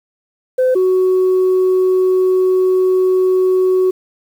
sine tone pair in turn, 512 / 371.6 Hz, C5 / F#4, -38 / +7 cents, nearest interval tritone, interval 555 cents, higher first, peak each -8 dBFS, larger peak neither, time 0.58-0.75 / 0.75-3.91 s, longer second, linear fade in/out 10 ms, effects tanh soft clip ceiling -8 dBFS + 7-bit

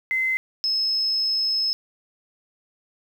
sine tone pair in turn, 2059 / 5188 Hz, C7 / E8, -28 / -28 cents, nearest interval octave + major third, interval 1600 cents, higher second, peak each -20 dBFS, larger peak neither, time 0.11-0.37 / 0.64-1.73 s, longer second, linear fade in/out 0 ms, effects 8-bit

